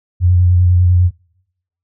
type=tone with vibrato; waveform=sine; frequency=89.4 Hz; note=F2; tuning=41 cents sharp; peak=-7 dBFS; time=0.2-1.11 s; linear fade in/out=50 ms; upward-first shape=square; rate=10 Hz; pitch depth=22 cents each way; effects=noise-tail reverb RT60 0.8 s tail -24 dB re dry